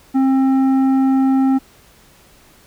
triangle tone with tanh clipping, 266.2 Hz, C4, 30 cents sharp, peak -13 dBFS, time 0.14-1.59 s, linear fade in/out 20 ms, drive 13 dB, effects pink hiss -49 dBFS RMS until 2.66 s

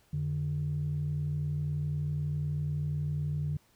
sine tone pair together, 88 / 148 Hz, F2 / D3, +14 / +14 cents, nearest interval major sixth, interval 900 cents, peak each -35 / -29 dBFS, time 0.13-3.57 s, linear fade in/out 5 ms, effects tanh soft clip ceiling -24 dBFS + pink hiss -66 dBFS RMS until 3.75 s

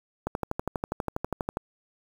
click train, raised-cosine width 1 ms, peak -14 dBFS, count 17, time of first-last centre 0.27-1.571 s, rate 12.3 Hz, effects 7-bit

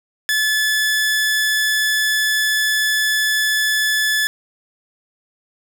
sawtooth tone, 1727 Hz, A6, 33 cents flat, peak -12 dBFS, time 0.29-4.27 s, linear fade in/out 0 ms, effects none

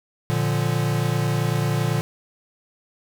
square chord, Bb major, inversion none, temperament equal, 116.54 / 146.83 / 174.61 Hz, Bb2 / D3 / F3, 0 / 0 / 0 cents, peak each -24 / -24 / -29 dBFS, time 0.3-2.01 s, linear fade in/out 0 ms, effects none

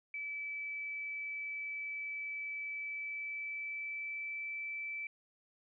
sine tone with pitch glide, 2305 to 2320 Hz, D7 to D7, -33 to -22 cents, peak -38 dBFS, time 0.14-5.07 s, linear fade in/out 2 ms, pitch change +11 cents, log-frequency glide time 2.67-4.47 s, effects none

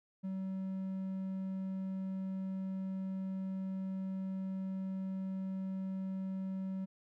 triangle tone, 190.3 Hz, F#3, 49 cents sharp, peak -34 dBFS, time 0.23-6.86 s, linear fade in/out 20 ms, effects none

